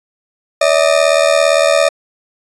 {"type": "ring-modulated tone", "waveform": "40% pulse", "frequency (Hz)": 609, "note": "D#5", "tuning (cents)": -37, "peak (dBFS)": -5, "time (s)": [0.61, 1.89], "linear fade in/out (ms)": 5, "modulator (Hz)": 38.8, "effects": ["resampled to 22050 Hz"]}